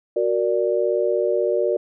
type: chord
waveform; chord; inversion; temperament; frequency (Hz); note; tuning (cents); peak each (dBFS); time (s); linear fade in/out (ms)
sine; Gb augmented; none; equal; 370 / 466.2 / 587.3; Gb4 / Bb4 / D5; 0 / 0 / 0; -22; 0.16-1.77; 5
effects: none